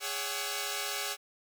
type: tone cluster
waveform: 5% pulse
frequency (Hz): 412.5 / 562 / 751 / 1333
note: G#4 / C#5 / F#5 / E6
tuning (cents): -12 / +24 / +26 / +19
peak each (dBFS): -27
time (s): 0-1.17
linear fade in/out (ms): 50
effects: none